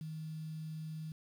sine tone with quantisation, 157.4 Hz, D#3, 20 cents sharp, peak -40 dBFS, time 0.01-1.12 s, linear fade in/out 2 ms, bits 10, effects none

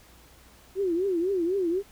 sine tone with vibrato, 363.4 Hz, F#4, 31 cents flat, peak -23 dBFS, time 0.75-1.83 s, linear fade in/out 50 ms, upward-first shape triangle, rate 4 Hz, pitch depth 200 cents each way, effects added 60 Hz sine -58 dBFS peak until 1.91 s + pink hiss -55 dBFS RMS until 1.91 s

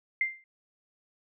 sine tone with exponential decay, 2093 Hz, C7, in tune, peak -21 dBFS, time 0.21-0.44 s, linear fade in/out 2 ms, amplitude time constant 48 ms, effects none

